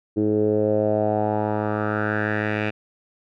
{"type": "tone with low-pass filter sweep", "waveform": "10% pulse", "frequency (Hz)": 106.2, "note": "G#2", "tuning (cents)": 39, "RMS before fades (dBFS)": -22, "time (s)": [0.16, 2.71], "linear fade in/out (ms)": 20, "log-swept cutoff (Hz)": [350, 2400], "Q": 4, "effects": []}